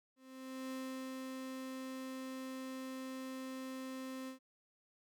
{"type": "tone with ADSR envelope", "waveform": "35% pulse", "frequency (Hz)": 261.6, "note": "C4", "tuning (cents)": 0, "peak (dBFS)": -39, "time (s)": [0.16, 4.39], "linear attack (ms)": 550, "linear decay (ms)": 410, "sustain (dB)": -2, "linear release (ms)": 110, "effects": []}